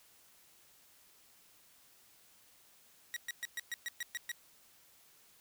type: tone bursts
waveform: sawtooth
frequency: 1908 Hz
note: A#6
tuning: 40 cents sharp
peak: -33 dBFS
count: 9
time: 3.14-4.316 s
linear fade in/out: 0 ms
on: 24 ms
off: 120 ms
effects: white hiss -64 dBFS RMS until 5.4 s